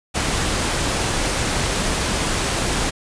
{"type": "noise", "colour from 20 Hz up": "pink", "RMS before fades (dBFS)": -21, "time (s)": [0.14, 2.91], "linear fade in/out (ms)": 20, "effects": ["resampled to 22050 Hz"]}